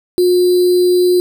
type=tone with sample-and-hold; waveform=sine; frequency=358.9 Hz; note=F4; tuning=47 cents sharp; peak=-8 dBFS; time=0.18-1.2 s; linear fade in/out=0 ms; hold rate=4410 Hz; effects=none